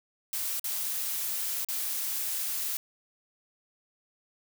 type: noise with dropouts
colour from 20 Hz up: blue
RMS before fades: -32 dBFS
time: 0.33-2.77 s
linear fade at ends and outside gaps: 1 ms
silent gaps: 0.596-0.642 / 1.647-1.686 s
effects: none